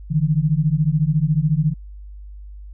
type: beating tone pair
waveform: sine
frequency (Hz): 146.83 / 160.83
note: D3 / E3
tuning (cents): 0 / -42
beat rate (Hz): 14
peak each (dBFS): -18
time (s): 0.1-1.74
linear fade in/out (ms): 20
effects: added 50 Hz sine -34 dBFS peak until 2.73 s